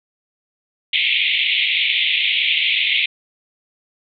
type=band-pass noise; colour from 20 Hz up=pink; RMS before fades=-18 dBFS; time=0.93-3.06 s; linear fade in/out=5 ms; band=2100 to 3700 Hz; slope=96 dB/octave; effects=none